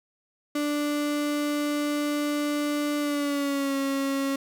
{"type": "tone with pitch glide", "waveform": "35% pulse", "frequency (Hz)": [293.7, 274], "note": ["D4", "C#4"], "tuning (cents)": [0, -20], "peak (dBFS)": -23, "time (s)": [0.55, 4.36], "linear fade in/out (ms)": 5, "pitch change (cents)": -120, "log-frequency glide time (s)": [2.99, 3.76], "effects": []}